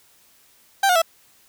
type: tone with pitch steps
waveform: 30% pulse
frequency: 785 / 719.8 / 660.1 Hz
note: G5 / F#5 / E5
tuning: +2 / -48 / +2 cents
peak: -12 dBFS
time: 0.83-1.019 s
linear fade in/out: 5 ms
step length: 63 ms
effects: white hiss -56 dBFS RMS until 1.48 s